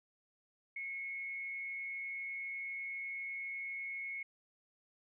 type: tone with frequency modulation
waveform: sine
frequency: 2186 Hz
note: C#7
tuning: 25 cents flat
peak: -39 dBFS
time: 0.76-4.23 s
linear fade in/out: 5 ms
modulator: 136 Hz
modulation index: 0.32
effects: none